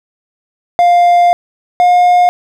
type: tone pair in turn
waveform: triangle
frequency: 701 / 713.7 Hz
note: F5 / F5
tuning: +6 / +37 cents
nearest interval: unison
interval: 31 cents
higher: second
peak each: -3 dBFS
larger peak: neither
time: 0.79-1.33 / 1.8-2.29 s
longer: first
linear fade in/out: 0 ms
effects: none